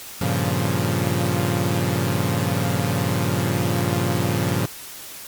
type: chord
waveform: sawtooth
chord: G half-diminished seventh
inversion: none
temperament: equal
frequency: 98 / 116.54 / 138.59 / 174.61 Hz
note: G2 / Bb2 / Db3 / F3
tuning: 0 / 0 / 0 / 0 cents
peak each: -21 dBFS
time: 0.21-4.66 s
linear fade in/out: 5 ms
effects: white hiss -37 dBFS RMS until 5.27 s + MP3 96 kbps